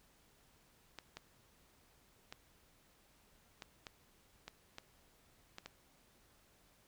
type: clicks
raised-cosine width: 0.2 ms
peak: -29 dBFS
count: 9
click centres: 0.987 / 1.17 / 2.325 / 3.622 / 3.868 / 4.48 / 4.784 / 5.584 / 5.66 s
effects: pink hiss -69 dBFS RMS until 6.87 s